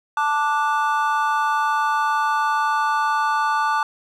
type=chord; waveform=triangle; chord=D major; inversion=second; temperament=just; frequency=881 / 1174.7 / 1468.3 Hz; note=A5 / D6 / F#6; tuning=+2 / 0 / -14 cents; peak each=-19 / -20 / -23 dBFS; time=0.17-3.83 s; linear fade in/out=2 ms; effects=none